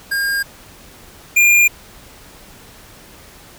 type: tone pair in turn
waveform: square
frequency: 1614 / 2407 Hz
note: G#6 / D7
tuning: -50 / +42 cents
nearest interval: perfect fifth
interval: 692 cents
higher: second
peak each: -17 / -9 dBFS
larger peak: second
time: 0.11-0.43 / 1.36-1.68 s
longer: neither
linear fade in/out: 10 ms
effects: pink hiss -42 dBFS RMS until 3.58 s